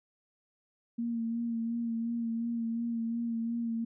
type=tone with vibrato; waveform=sine; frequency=231.4 Hz; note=A#3; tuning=13 cents flat; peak=-30 dBFS; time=0.98-3.85 s; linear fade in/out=10 ms; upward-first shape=sine; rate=2.8 Hz; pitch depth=28 cents each way; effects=none